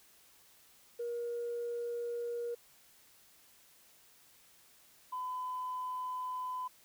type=tone pair in turn; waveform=sine; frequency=474.7 / 1009.1 Hz; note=A#4 / B5; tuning=+31 / +37 cents; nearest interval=octave + minor second; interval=1306 cents; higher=second; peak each=-34 / -35 dBFS; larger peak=first; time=0.99-2.55 / 5.12-6.68 s; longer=neither; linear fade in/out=10 ms; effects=tanh soft clip ceiling -31 dBFS + white hiss -63 dBFS RMS until 6.84 s